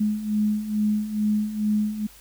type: beating tone pair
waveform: sine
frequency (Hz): 209.8 / 212.1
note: G#3 / G#3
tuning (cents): +18 / +37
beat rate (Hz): 2.3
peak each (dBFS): -27 / -22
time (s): 0-2.07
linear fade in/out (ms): 10
effects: added 50 Hz sine -53 dBFS peak until 2.2 s + white hiss -50 dBFS RMS until 2.2 s